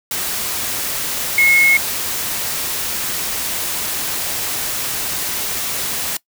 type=tone in noise; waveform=sine; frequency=2171 Hz; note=C#7; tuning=37 cents flat; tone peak=-9 dBFS; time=1.38-1.77 s; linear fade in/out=2 ms; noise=white; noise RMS=-22 dBFS; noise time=0.11-6.17 s; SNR=+10 dB; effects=noise-tail reverb RT60 0.1 s tail -21 dB re dry